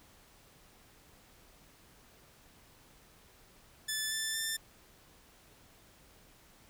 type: tone with pitch steps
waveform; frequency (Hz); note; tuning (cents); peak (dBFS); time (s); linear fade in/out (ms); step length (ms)
10% pulse; 1745 / 1763.2 / 1781.7; A6 / A6 / A6; -15 / +3 / +21; -24; 3.88-4.57; 10; 230
effects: pink hiss -61 dBFS RMS until 6.69 s